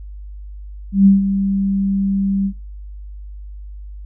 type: tone with ADSR envelope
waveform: sine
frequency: 196 Hz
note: G3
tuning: in tune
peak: -5 dBFS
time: 0.92-2.53 s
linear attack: 140 ms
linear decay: 150 ms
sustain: -10 dB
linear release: 72 ms
effects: noise-tail reverb RT60 0.3 s tail -26 dB re dry + added 50 Hz sine -30 dBFS peak until 4.05 s